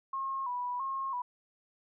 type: tone with vibrato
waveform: sine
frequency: 1029 Hz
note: C6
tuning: 29 cents flat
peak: -32 dBFS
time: 0.13-1.22 s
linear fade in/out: 5 ms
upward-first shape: square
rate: 1.5 Hz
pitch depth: 80 cents each way
effects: none